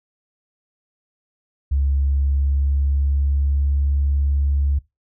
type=tone with pitch glide; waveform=sine; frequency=69.3 to 70.43 Hz; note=C#2 to C#2; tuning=0 to +28 cents; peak=-15 dBFS; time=1.71-4.79 s; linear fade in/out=10 ms; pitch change=+28 cents; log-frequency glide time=1.96-3.97 s; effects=noise-tail reverb RT60 0.2 s tail -21 dB re dry + tanh soft clip ceiling -11 dBFS